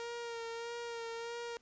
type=tone with vibrato; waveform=sawtooth; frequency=466.2 Hz; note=A#4; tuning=in tune; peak=-36 dBFS; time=0-1.57 s; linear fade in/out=0 ms; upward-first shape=sine; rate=1.6 Hz; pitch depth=26 cents each way; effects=pink hiss -70 dBFS RMS until 1.61 s + resampled to 16000 Hz